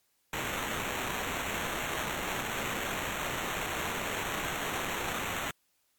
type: noise with sample-and-hold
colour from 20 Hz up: white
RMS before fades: -34 dBFS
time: 0.33-5.51 s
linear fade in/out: 2 ms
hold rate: 4900 Hz
effects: white hiss -73 dBFS RMS until 5.98 s + MP3 96 kbps